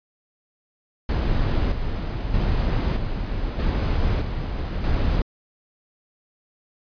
brown noise with tremolo, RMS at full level -21 dBFS, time 1.09-5.22 s, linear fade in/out 2 ms, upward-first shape square, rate 0.8 Hz, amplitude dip 45%, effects resampled to 11025 Hz

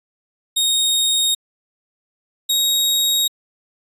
sawtooth tone pair in turn, 3729 / 3775 Hz, A#7 / A#7, 0 / +21 cents, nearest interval unison, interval 21 cents, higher second, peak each -12 dBFS, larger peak neither, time 0.56-1.35 / 2.49-3.28 s, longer neither, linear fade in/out 10 ms, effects resampled to 32000 Hz

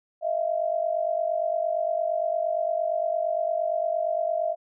sine tone pair together, 633 / 681.7 Hz, D#5 / F5, +30 / -42 cents, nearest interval minor second, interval 128 cents, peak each -26 dBFS, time 0.21-4.56 s, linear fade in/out 50 ms, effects none

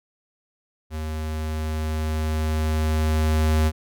square tone with level ramp, 78 Hz, D#2, 5 cents sharp, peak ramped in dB -28 to -17 dBFS, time 0.9-3.72 s, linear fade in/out 50 ms, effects none

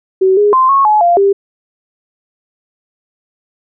sine tone with pitch steps, 378.7 / 413.4 / 1041 / 1097 / 850 / 694 / 396.7 Hz, F#4 / G#4 / C6 / C#6 / G#5 / F5 / G4, +40 / -8 / -9 / -18 / +40 / -11 / +21 cents, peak -6 dBFS, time 0.21-1.33 s, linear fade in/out 10 ms, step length 160 ms, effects none

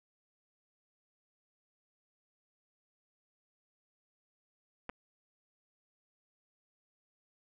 clicks, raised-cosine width 0.5 ms, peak -26 dBFS, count 2, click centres 4.893 / 4.897 s, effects none

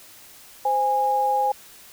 sine tone pair together, 518 / 822.3 Hz, C5 / G#5, -17 / -17 cents, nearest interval minor sixth, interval 800 cents, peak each -26 / -19 dBFS, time 0.65-1.52 s, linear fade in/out 5 ms, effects white hiss -47 dBFS RMS until 1.92 s

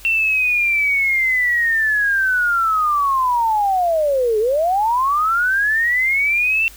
sine linear two-way sweep, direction down then up, 2707 to 414.8 to 2707 Hz, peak -14 dBFS, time 0.05-6.68 s, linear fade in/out 0 ms, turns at 4.39 s, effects added 50 Hz sine -42 dBFS peak until 6.76 s + white hiss -43 dBFS RMS until 6.76 s

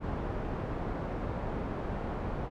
pink low-pass noise, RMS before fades -35 dBFS, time 0-2.5 s, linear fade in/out 50 ms, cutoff 1000 Hz, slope 12 dB/octave, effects none

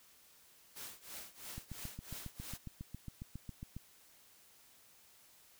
white noise with tremolo, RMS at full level -46 dBFS, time 0.75-2.58 s, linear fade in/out 20 ms, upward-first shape triangle, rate 3 Hz, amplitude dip 100%
click train, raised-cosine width 5 ms, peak -32 dBFS, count 17, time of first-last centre 1.58-3.766 s, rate 7.32 Hz
effects white hiss -64 dBFS RMS until 5.59 s

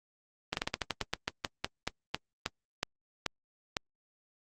slowing click train, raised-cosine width 0.2 ms, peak -12 dBFS, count 18, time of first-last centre 0.53-3.768 s, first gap 41 ms, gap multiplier 1.17, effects Opus 24 kbps

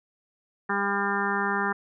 harmonic tone, 200 Hz, G3, 35 cents sharp, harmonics 1 / 2 / 4 / 5 / 6 / 7 / 8 / 9, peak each -32 / -32 / -32 / -32 / -32 / -32 / -32 / -32 dBFS, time 0.69-1.73 s, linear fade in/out 10 ms, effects none

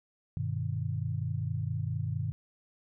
sine chord, G augmented, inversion none, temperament just, 98 / 122.5 / 153.12 Hz, G2 / B2 / D#3, 0 / -14 / -27 cents, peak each -34 / -34 / -35 dBFS, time 0.37-2.32 s, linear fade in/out 0 ms, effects none

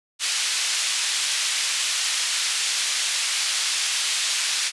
pink band-pass noise, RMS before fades -24 dBFS, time 0.19-4.72 s, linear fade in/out 50 ms, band 2800 to 8500 Hz, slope 12 dB/octave, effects resampled to 24000 Hz

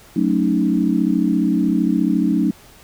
sine chord, D# half-diminished seventh, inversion first, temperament equal, 185 / 220 / 277.2 / 311.1 Hz, F#3 / A3 / C#4 / D#4, 0 / 0 / 0 / 0 cents, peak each -20 dBFS, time 0.16-2.51 s, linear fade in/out 5 ms, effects pink hiss -46 dBFS RMS until 2.83 s

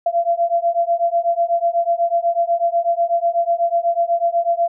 sine beating tone pair, 679 / 687.1 Hz, F5 / F5, -49 / -28 cents, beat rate 8.1 Hz, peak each -18 dBFS, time 0.06-4.68 s, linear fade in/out 5 ms, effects none

